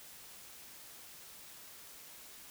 silence, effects white hiss -53 dBFS RMS until 2.5 s

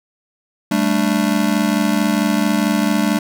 square chord, G suspended second, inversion none, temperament just, 196 / 220.5 / 294 Hz, G3 / A3 / D4, 0 / +4 / +2 cents, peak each -20 / -19 / -20 dBFS, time 0.71-3.19 s, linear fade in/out 5 ms, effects none

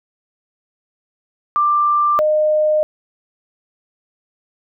sine tone pair in turn, 1183 / 612.4 Hz, D6 / D#5, +12 / -28 cents, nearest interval major seventh, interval 1140 cents, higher first, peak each -12 dBFS, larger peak neither, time 1.56-2.19 / 2.19-2.83 s, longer second, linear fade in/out 0 ms, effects none

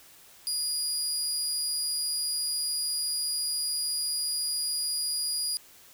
25% pulse tone, 4873 Hz, D#8, 37 cents flat, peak -23 dBFS, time 0.47-5.57 s, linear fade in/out 0 ms, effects white hiss -54 dBFS RMS until 5.93 s

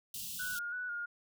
white band-stop noise, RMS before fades -42 dBFS, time 0.14-0.59 s, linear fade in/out 2 ms, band 240 to 2700 Hz, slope 96 dB/octave
sine tone with vibrato, 1451 Hz, F#6, 34 cents flat, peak -36 dBFS, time 0.39-1.06 s, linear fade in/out 10 ms, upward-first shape square, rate 3 Hz, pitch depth 35 cents each way
effects none

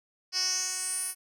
10% pulse tone with band-pass filter sweep, 370 Hz, F#4, in tune, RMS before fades -31 dBFS, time 0.32-1.15 s, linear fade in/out 50 ms, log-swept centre 4900 to 11000 Hz, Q 5.3, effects none

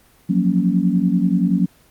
sine chord, Gb major seventh, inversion third, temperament equal, 174.61 / 185 / 233.1 / 277.2 Hz, F3 / Gb3 / Bb3 / Db4, 0 / 0 / 0 / 0 cents, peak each -20 / -17 / -22 / -22 dBFS, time 0.29-1.66 s, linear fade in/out 10 ms, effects pink hiss -53 dBFS RMS until 1.9 s + Opus 24 kbps

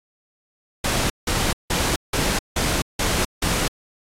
pink noise bursts, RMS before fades -21 dBFS, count 7, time 0.84-3.68 s, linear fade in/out 5 ms, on 260 ms, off 170 ms, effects low-pass 11000 Hz 12 dB/octave + AAC 48 kbps

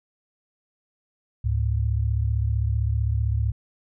sine tone pair together, 71.7 / 107.25 Hz, D2 / A2, -41 / -44 cents, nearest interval perfect fifth, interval 697 cents, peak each -23 dBFS, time 1.44-3.52 s, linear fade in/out 10 ms, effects none

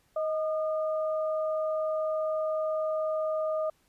sine tone pair together, 627.1 / 1217 Hz, D#5 / D#6, +13 / -39 cents, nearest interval major seventh, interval 1148 cents, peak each -27 / -37 dBFS, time 0.16-3.7 s, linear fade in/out 5 ms, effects pink hiss -68 dBFS RMS until 3.88 s + resampled to 32000 Hz

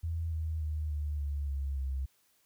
sine tone with pitch steps, 82.41 / 79.56 / 76.8 / 74.14 / 71.58 / 69.1 / 66.71 Hz, E2 / D#2 / D#2 / D2 / D2 / C#2 / C2, 0 / +39 / -22 / +17 / -44 / -5 / +34 cents, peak -31 dBFS, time 0.03-2.06 s, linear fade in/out 10 ms, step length 290 ms, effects white hiss -70 dBFS RMS until 2.45 s

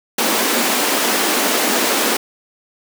pink high-pass noise, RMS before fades -17 dBFS, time 0.18-2.17 s, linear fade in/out 5 ms, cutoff 220 Hz, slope 48 dB/octave, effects none

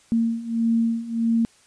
sine beating tone pair, 228.2 / 229.8 Hz, A#3 / A#3, -37 / -25 cents, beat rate 1.6 Hz, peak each -24 / -21 dBFS, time 0.12-1.45 s, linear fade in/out 0 ms, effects white hiss -56 dBFS RMS until 1.66 s + resampled to 22050 Hz

